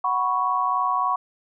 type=chord; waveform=sine; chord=F# suspended fourth; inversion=none; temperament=just; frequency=740 / 986.7 / 1110 Hz; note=F#5 / B5 / C#6; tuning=0 / -2 / +2 cents; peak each=-27 / -25 / -22 dBFS; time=0.04-1.16 s; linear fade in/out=5 ms; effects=none